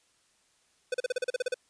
square tone bursts, 503 Hz, B4, 32 cents sharp, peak -27 dBFS, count 11, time 0.92-1.543 s, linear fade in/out 5 ms, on 23 ms, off 37 ms, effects white hiss -68 dBFS RMS until 1.69 s + resampled to 22050 Hz

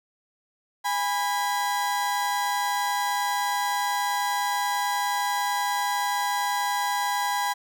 35% pulse tone pair together, 817 / 987.8 Hz, G#5 / B5, -29 / 0 cents, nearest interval minor third, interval 329 cents, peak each -25 dBFS, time 0.84-7.54 s, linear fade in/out 20 ms, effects none

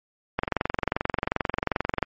click train, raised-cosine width 0.5 ms, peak -8 dBFS, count 38, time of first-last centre 0.39-2.027 s, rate 22.6 Hz, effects MP3 32 kbps

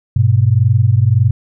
sine tone pair together, 101 / 122.75 Hz, G#2 / B2, -48 / -10 cents, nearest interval minor third, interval 338 cents, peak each -11 dBFS, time 0.16-1.31 s, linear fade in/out 5 ms, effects none

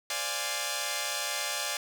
5% pulse chord, D half-diminished seventh, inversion third, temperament equal, 523.3 / 587.3 / 698.5 / 830.6 Hz, C5 / D5 / F5 / Ab5, 0 / 0 / 0 / 0 cents, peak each -28 / -23 / -26 / -23 dBFS, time 0.1-1.77 s, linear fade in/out 2 ms, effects none

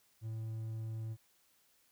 triangle tone, 111.3 Hz, A2, 20 cents sharp, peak -36 dBFS, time 0.21-1.17 s, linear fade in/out 50 ms, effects white hiss -71 dBFS RMS until 1.91 s

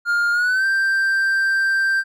triangle tone with pitch glide, 1409 to 1572.4 Hz, F6 to G6, +15 to +5 cents, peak -14 dBFS, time 0.05-2.04 s, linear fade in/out 50 ms, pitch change +190 cents, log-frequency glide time 0.32-0.66 s, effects none

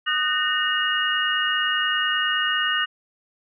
sine tone cluster, 1236 / 1499 / 1835 / 2865 Hz, D#6 / F#6 / A#6 / F7, -12 / +22 / -28 / +44 cents, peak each -27 / -26 / -25 / -24 dBFS, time 0.06-2.86 s, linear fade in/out 20 ms, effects none

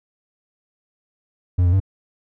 triangle tone with pitch steps, 89.6 / 87.7 / 95.9 Hz, F2 / F2 / G2, +45 / +8 / -37 cents, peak -11 dBFS, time 1.58-1.802 s, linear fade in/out 10 ms, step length 74 ms, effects none

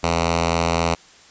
5% pulse tone with notch filter, 83.9 Hz, E2, 31 cents sharp, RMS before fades -20 dBFS, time 0.03-0.95 s, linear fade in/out 10 ms, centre 320 Hz, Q 1.7, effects white hiss -48 dBFS RMS until 1.3 s + resampled to 16000 Hz

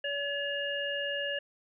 harmonic tone, 568 Hz, C#5, 42 cents sharp, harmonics 1 / 3 / 5, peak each -35 / -35 / -35 dBFS, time 0.04-1.39 s, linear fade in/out 5 ms, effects none

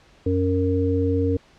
harmonic tone, 92.5 Hz, F#2, in tune, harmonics 1 / 3 / 5, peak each -22 / -23 / -23 dBFS, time 0.26-1.37 s, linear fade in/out 5 ms, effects pink hiss -54 dBFS RMS until 1.58 s + low-pass 5000 Hz 12 dB/octave

